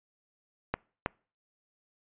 clicks, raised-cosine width 0.5 ms, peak -13 dBFS, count 2, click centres 0.74 / 1.061 s, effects noise-tail reverb RT60 0.4 s tail -26 dB re dry + resampled to 8000 Hz

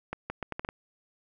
accelerating click train, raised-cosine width 0.5 ms, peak -18 dBFS, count 7, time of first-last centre 0.13-0.689 s, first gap 170 ms, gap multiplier 0.75, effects none

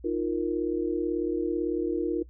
sine chord, Eb suspended second, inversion none, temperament equal, 311.1 / 349.2 / 466.2 Hz, Eb4 / F4 / Bb4, 0 / 0 / 0 cents, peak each -30 / -28 / -31 dBFS, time 0.04-2.23 s, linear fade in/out 10 ms, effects noise-tail reverb RT60 0.1 s tail -20 dB re dry + added 60 Hz sine -46 dBFS peak until 2.29 s

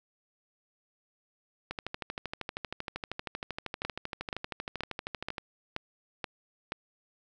two click trains, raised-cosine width 0.3 ms, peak -17 / -19 dBFS, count 7 / 48, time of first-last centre 3.85-6.721 / 1.71-5.382 s, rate 2.09 / 12.8 Hz, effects none

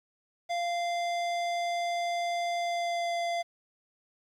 square tone with pitch glide, 693 to 687.8 Hz, F5 to F5, -14 to -27 cents, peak -29 dBFS, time 0.49-3.43 s, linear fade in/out 20 ms, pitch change -13 cents, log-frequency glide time 2.59-3.14 s, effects low-pass 6000 Hz 12 dB/octave + 10-bit

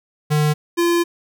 square tone pair in turn, 150.7 / 343.2 Hz, D3 / F4, +45 / -30 cents, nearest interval octave + major second, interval 1425 cents, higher second, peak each -15 dBFS, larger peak neither, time 0.3-0.54 / 0.77-1.04 s, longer second, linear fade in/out 20 ms, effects none

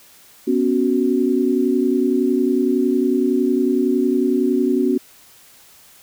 sine chord, B suspended second, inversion none, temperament just, 246.9 / 277.8 / 370.4 Hz, B3 / C#4 / F#4, 0 / +4 / +2 cents, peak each -19 dBFS, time 0.47-4.98 s, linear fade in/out 10 ms, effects white hiss -48 dBFS RMS until 6.02 s

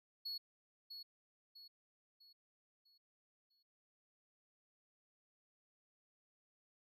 triangle tone with echo, 4364 Hz, C#8, 28 cents flat, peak -40 dBFS, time 0.25-0.38 s, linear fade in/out 10 ms, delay 650 ms, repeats 5, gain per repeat -7 dB, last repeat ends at 3.63 s, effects none

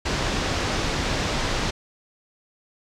pink low-pass noise, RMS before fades -25 dBFS, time 0.05-1.71 s, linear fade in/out 10 ms, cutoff 6300 Hz, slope 24 dB/octave, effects none

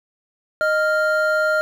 triangle tone pair together, 619.9 / 1396.9 Hz, D#5 / F6, -7 / 0 cents, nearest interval octave + major second, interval 1407 cents, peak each -17 dBFS, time 0.61-1.61 s, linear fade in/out 0 ms, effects 8-bit

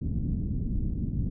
pink low-pass noise, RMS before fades -29 dBFS, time 0.01-1.3 s, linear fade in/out 10 ms, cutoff 250 Hz, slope 24 dB/octave, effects none

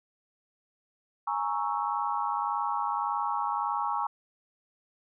sine chord, A# half-diminished seventh, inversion third, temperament equal, 830.6 / 932.3 / 1108.7 / 1318.5 Hz, G#5 / A#5 / C#6 / E6, 0 / 0 / 0 / 0 cents, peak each -32 / -32 / -32 / -36 dBFS, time 1.27-4.07 s, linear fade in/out 5 ms, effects none

